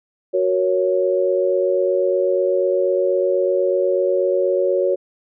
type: chord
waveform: sine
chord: F# major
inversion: none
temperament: equal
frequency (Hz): 370 / 466.2 / 554.4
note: F#4 / A#4 / C#5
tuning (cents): 0 / 0 / 0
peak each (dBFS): -19 / -23 / -18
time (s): 0.33-4.96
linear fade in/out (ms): 20
effects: none